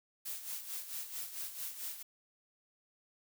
blue noise with tremolo, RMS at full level -40 dBFS, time 0.25-2.03 s, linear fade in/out 10 ms, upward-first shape sine, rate 4.5 Hz, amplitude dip 65%, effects none

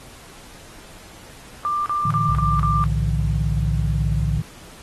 sine tone bursts, 1187 Hz, D6, 18 cents sharp, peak -19 dBFS, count 5, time 1.65-2.84 s, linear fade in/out 0 ms, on 210 ms, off 35 ms
sine chord, A suspended fourth, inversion none, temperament just, 110 / 146.67 / 165 Hz, A2 / D3 / E3, 0 / -2 / +2 cents, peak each -24 / -23 / -27 dBFS, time 2.05-4.42 s, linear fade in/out 5 ms
sine tone, 61.8 Hz, B1, 2 cents sharp, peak -21 dBFS, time 2.29-4.39 s, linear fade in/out 10 ms
effects pink hiss -44 dBFS RMS until 4.82 s + AAC 32 kbps

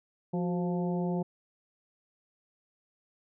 harmonic tone with a mistuned harmonic, 175.3 Hz, F3, 7 cents sharp, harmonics 1 / 2 / 3 / 4 / 5, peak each -29 / -35 / -39 / -41 / -43 dBFS, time 0.33-1.23 s, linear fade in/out 10 ms, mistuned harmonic 2, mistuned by +65 cents, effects none

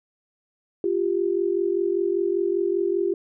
sine tone pair together, 349.2 / 394.3 Hz, F4 / G4, 0 / +10 cents, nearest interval major second, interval 210 cents, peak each -23 dBFS, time 0.84-3.14 s, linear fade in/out 2 ms, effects none

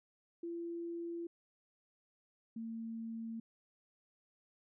sine tone pair in turn, 339.6 / 226.7 Hz, F4 / A#3, -48 / -48 cents, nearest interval perfect fifth, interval 700 cents, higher first, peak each -39 / -40 dBFS, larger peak first, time 0.43-1.27 / 2.56-3.4 s, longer neither, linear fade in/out 5 ms, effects none

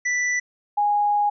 square / sine tone pair in turn, 1975.5 / 825.6 Hz, B6 / G#5, 0 / -10 cents, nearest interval octave + minor third, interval 1510 cents, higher first, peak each -21 / -17 dBFS, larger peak second, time 0.05-0.4 / 0.77-1.3 s, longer second, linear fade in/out 10 ms, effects resampled to 16000 Hz

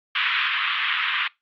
white band-pass noise, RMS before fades -23 dBFS, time 0.15-1.28 s, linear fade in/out 5 ms, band 1100 to 3300 Hz, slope 48 dB/octave, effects noise-tail reverb RT60 0.2 s tail -22 dB re dry + Opus 48 kbps

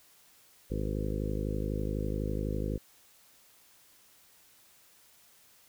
harmonic tone with a mistuned harmonic, 52 Hz, G#1, 3 cents sharp, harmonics 1 / 2 / 3 / 4 / 5 / 6 / 7 / 8 / 9 / 10, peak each -34 / -37 / -39 / -40 / -41 / -42 / -42 / -43 / -44 / -44 dBFS, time 0.7-2.78 s, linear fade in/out 10 ms, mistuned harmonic 10, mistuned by -26 cents, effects white hiss -61 dBFS RMS until 5.68 s

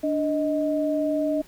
sine tone pair together, 293.7 / 624.9 Hz, D4 / D#5, 0 / +7 cents, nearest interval octave + minor second, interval 1307 cents, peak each -24 dBFS, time 0.03-1.42 s, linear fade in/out 10 ms, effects pink hiss -52 dBFS RMS until 1.47 s

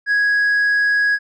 sine tone with tanh clipping, 1661.2 Hz, G#6, in tune, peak -14 dBFS, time 0.06-1.19 s, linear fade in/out 50 ms, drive 2 dB, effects none

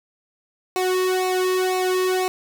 sawtooth tone with flanger, 370 Hz, F#4, in tune, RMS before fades -21 dBFS, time 0.76-2.28 s, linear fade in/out 0 ms, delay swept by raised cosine 0.61 to 1.43 ms, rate 2 Hz, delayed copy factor -0.95, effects none

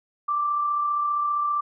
sine tone with amplitude modulation, 1174.7 Hz, D6, in tune, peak -20 dBFS, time 0.28-1.61 s, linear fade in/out 10 ms, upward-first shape sine, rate 35.1 Hz, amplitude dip 30%, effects none

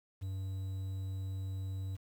triangle tone with quantisation, 95.6 Hz, G2, 43 cents flat, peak -34 dBFS, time 0.21-1.97 s, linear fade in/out 20 ms, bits 10, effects none

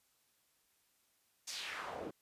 pink noise with band-pass filter sweep, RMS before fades -44 dBFS, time 1.47-2.11 s, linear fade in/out 10 ms, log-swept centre 6500 to 320 Hz, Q 1.9, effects white hiss -75 dBFS RMS until 2.21 s + resampled to 32000 Hz

